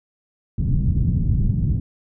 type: low-pass noise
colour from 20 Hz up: white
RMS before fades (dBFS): -19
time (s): 0.58-1.8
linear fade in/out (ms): 5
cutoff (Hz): 160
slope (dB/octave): 24
effects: none